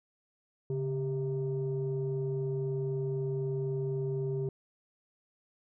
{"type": "tone pair together", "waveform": "sine", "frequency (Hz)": [139.37, 394.2], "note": ["C#3", "G4"], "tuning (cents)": [10, 10], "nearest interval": "octave + tritone", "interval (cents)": 1800, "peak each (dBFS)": [-31, -32], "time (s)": [0.7, 4.49], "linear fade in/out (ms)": 2, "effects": ["tanh soft clip ceiling -25 dBFS"]}